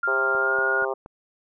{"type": "tone with pitch glide", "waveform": "sine", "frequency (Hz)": [1398, 1434], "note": ["F6", "F6"], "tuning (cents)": [1, 45], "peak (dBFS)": -21, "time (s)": [0.03, 0.85], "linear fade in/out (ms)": 5, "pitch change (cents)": 44, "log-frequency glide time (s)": [0.37, 0.61]}
{"type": "harmonic tone", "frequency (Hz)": 133, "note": "C3", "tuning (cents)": 29, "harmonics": [3, 4, 5, 6, 7, 8, 9], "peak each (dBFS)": [-28, -30, -32, -34, -35, -36, -37], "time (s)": [0.07, 0.94], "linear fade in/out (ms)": 10}
{"type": "click train", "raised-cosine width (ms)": 1, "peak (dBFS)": -26, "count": 4, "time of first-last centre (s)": [0.35, 1.061], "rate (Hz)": 4.22}
{"effects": []}